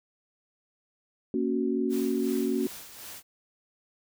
sine chord, F# major, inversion first, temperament equal, 233.1 / 277.2 / 370 Hz, A#3 / C#4 / F#4, 0 / 0 / 0 cents, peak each -29 dBFS, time 1.34-2.67 s, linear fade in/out 2 ms
white noise with tremolo, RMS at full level -42 dBFS, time 1.89-3.23 s, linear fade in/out 50 ms, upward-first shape sine, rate 2.7 Hz, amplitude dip 50%
effects none

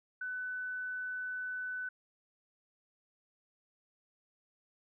sine tone, 1500 Hz, F#6, 23 cents sharp, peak -36 dBFS, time 0.21-1.89 s, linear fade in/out 5 ms, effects none

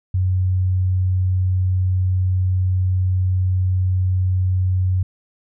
sine tone, 92.5 Hz, F#2, in tune, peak -15 dBFS, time 0.14-5.03 s, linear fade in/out 5 ms, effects none

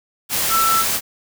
sine tone in noise, 1330 Hz, E6, 15 cents sharp, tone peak -15 dBFS, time 0.49-0.85 s, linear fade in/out 50 ms, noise white, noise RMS -20 dBFS, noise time 0.29-1.01 s, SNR +2 dB, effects none

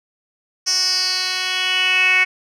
10% pulse tone with band-pass filter sweep, 370 Hz, F#4, in tune, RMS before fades -18 dBFS, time 0.66-2.25 s, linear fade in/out 20 ms, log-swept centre 5700 to 2300 Hz, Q 6.5, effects none

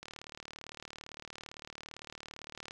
click train, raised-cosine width 0.2 ms, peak -27 dBFS, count 102, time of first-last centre 0.03-2.709 s, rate 37.7 Hz, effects none

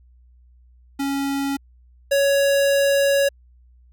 square tone pair in turn, 277.2 / 557.9 Hz, C#4 / C#5, 0 / +11 cents, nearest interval octave, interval 1211 cents, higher second, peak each -22 / -16 dBFS, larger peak second, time 0.99-1.57 / 2.11-3.29 s, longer second, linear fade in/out 10 ms, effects added 61 Hz sine -49 dBFS peak until 3.92 s

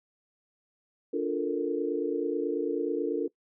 sine chord, Bb major seventh, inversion first, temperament just, 291.4 / 349.6 / 437 / 466.2 Hz, D4 / F4 / A4 / Bb4, -13 / +2 / -12 / 0 cents, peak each -32 dBFS, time 1.13-3.28 s, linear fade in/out 10 ms, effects noise-tail reverb RT60 0.1 s tail -21 dB re dry

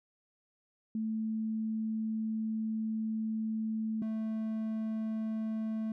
sine / triangle tone pair in turn, 220 / 220 Hz, A3 / A3, 0 / 0 cents, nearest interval unison, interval 0 cents, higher neither, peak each -31 / -30 dBFS, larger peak second, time 0.95-4.02 / 4.02-5.92 s, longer first, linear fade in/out 2 ms, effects none

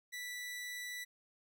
sawtooth tone, 1969 Hz, B6, 6 cents flat, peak -38 dBFS, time 0.12-1.05 s, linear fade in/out 20 ms, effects none

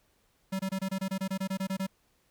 square tone bursts, 191.4 Hz, G3, 41 cents flat, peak -30 dBFS, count 14, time 0.52-1.868 s, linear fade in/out 10 ms, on 74 ms, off 24 ms, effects pink hiss -70 dBFS RMS until 2.3 s

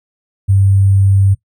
sine tone with sample-and-hold, 97.7 Hz, G2, 5 cents flat, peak -7 dBFS, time 0.48-1.35 s, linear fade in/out 20 ms, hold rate 8820 Hz, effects noise-tail reverb RT60 0.1 s tail -18 dB re dry

